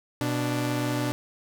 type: tone pair together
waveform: sawtooth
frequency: 123.6 / 293.7 Hz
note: B2 / D4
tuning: +2 / 0 cents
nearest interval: octave + minor third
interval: 1498 cents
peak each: -24 dBFS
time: 0.21-1.12 s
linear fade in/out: 0 ms
effects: none